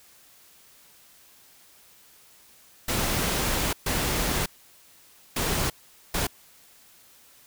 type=noise bursts at uneven times; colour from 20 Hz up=pink; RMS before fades=-26 dBFS; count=4; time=2.88-3.73 / 3.86-4.46 / 5.36-5.7 / 6.14-6.27 s; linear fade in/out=5 ms; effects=white hiss -55 dBFS RMS until 7.46 s